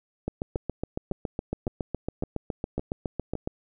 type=two click trains; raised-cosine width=2 ms; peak=-15 / -19 dBFS; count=24 / 6; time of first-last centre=0.28-3.474 / 0.56-3.353 s; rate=7.2 / 1.79 Hz; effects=none